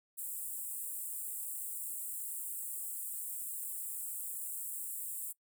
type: high-pass noise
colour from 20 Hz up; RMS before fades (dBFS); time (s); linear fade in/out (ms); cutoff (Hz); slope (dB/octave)
pink; -41; 0.17-5.33; 20; 7700; 96
effects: noise-tail reverb RT60 0.1 s tail -21 dB re dry